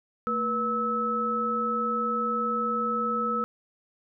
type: tone cluster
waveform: sine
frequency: 224.9 / 483.2 / 1300 Hz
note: A3 / B4 / E6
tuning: +38 / -38 / -24 cents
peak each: -32 / -32 / -26 dBFS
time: 0.27-3.44 s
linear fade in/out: 0 ms
effects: none